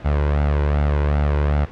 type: tone with flanger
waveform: sawtooth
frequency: 73.1 Hz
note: D2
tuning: 7 cents flat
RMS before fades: -18 dBFS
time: 0.04-1.66 s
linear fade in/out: 20 ms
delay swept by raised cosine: 1.4 to 2.06 ms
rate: 2.6 Hz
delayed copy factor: +0.55
effects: pink hiss -39 dBFS RMS until 1.71 s + low-pass 2000 Hz 12 dB/octave